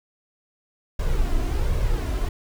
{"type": "noise with flanger", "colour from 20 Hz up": "brown", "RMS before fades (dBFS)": -22, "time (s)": [0.99, 2.29], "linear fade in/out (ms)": 5, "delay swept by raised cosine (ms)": [1.8, 3], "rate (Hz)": 1.3, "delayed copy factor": 0.5, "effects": []}